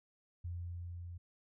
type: tone with level ramp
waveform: sine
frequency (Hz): 87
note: F2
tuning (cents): -6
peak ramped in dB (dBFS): -38 to -44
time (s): 0.44-1.18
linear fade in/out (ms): 10
effects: none